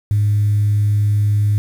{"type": "tone", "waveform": "sine", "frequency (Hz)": 103.83, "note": "G#2", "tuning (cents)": 0, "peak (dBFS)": -11, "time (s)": [0.11, 1.58], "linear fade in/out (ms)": 0, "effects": ["tanh soft clip ceiling -8 dBFS", "7-bit"]}